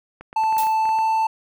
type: clicks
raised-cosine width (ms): 0.5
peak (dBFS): -23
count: 10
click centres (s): 0.21 / 0.329 / 0.437 / 0.526 / 0.568 / 0.634 / 0.669 / 0.855 / 0.891 / 0.988
type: tone with pitch glide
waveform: triangle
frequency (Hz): 880 to 885.6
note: A5 to A5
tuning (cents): 0 to +11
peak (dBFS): -15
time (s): 0.36-1.27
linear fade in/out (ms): 5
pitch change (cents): +11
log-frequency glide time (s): 0.85-1.03
type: noise with exponential decay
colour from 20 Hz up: blue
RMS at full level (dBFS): -26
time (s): 0.58-0.82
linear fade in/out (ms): 2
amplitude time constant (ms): 51
effects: none